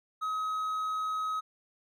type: tone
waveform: triangle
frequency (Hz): 1271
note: D#6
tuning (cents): +36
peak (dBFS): -28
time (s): 0.21-1.41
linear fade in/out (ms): 20
effects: none